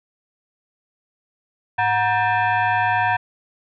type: tone with frequency modulation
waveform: sine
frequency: 105.3 Hz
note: G#2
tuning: 24 cents sharp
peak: -16 dBFS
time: 1.78-3.17 s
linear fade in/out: 10 ms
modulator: 839 Hz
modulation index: 2.1
effects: none